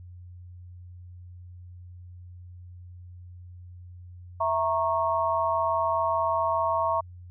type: chord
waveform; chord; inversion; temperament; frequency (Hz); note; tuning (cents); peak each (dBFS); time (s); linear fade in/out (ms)
sine; A# diminished; second; equal with one note detuned; 659.3 / 932.3 / 1097.3; E5 / A#5 / C#6; 0 / 0 / -18; -27; 4.4-7.01; 10
effects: added 89 Hz sine -42 dBFS peak until 7.3 s